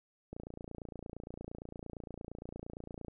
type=click train; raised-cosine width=2 ms; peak=-30 dBFS; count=80; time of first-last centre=0.33-3.083 s; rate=28.7 Hz; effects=none